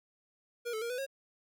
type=tone with pitch steps; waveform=square; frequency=476.5 / 436.3 / 469.1 / 498.4 / 543 Hz; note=A#4 / A4 / A#4 / B4 / C#5; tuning=+38 / -15 / +11 / +16 / -36 cents; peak=-35 dBFS; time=0.65-1.065 s; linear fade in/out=20 ms; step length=83 ms; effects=none